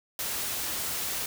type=noise; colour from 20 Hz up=white; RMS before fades=-32 dBFS; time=0.19-1.26 s; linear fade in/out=2 ms; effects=none